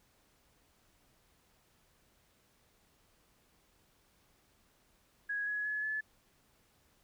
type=tone with pitch steps; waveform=sine; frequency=1661.2 / 1682.4 / 1704 / 1725.8 Hz; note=G#6 / G#6 / G#6 / A6; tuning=0 / +22 / +44 / -34 cents; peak=-33 dBFS; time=5.29-6.01 s; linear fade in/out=10 ms; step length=180 ms; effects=pink hiss -70 dBFS RMS until 7.03 s